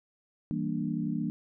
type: chord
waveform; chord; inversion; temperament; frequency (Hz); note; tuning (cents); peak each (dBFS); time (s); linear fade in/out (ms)
sine; E half-diminished seventh; none; equal with one note detuned; 163.58 / 196 / 233.1 / 293.7; E3 / G3 / Bb3 / D4; -13 / 0 / 0 / 0; -34 / -35 / -33 / -35; 0.51-1.3; 0
effects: none